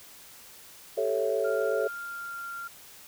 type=chord; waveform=sine; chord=A dominant seventh; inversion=third; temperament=equal; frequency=392 / 440 / 554.4 / 659.3 Hz; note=G4 / A4 / C#5 / E5; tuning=0 / 0 / 0 / 0 cents; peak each=-32 / -28 / -29 / -32 dBFS; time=0.97-1.88 s; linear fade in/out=10 ms
type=tone with pitch glide; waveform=sine; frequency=1396.9 to 1385.6 Hz; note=F6 to F6; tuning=0 to -14 cents; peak=-35 dBFS; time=1.44-2.68 s; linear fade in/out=10 ms; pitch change=-14 cents; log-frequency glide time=2-2.46 s
effects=tanh soft clip ceiling -14 dBFS + white hiss -50 dBFS RMS until 3.07 s